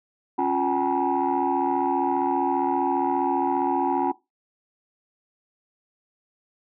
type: tone cluster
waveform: sine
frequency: 275.7 / 352.9 / 768 / 843 / 960 Hz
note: C#4 / F4 / G5 / G#5 / B5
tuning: -9 / +18 / -36 / +26 / -49 cents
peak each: -26 dBFS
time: 0.38-4.12 s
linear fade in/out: 10 ms
effects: noise-tail reverb RT60 0.2 s tail -18 dB re dry + tanh soft clip ceiling -13 dBFS